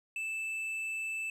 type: tone with tanh clipping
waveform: triangle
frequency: 2637 Hz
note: E7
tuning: in tune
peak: -35 dBFS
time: 0.16-1.3 s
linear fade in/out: 2 ms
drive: 10 dB
effects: none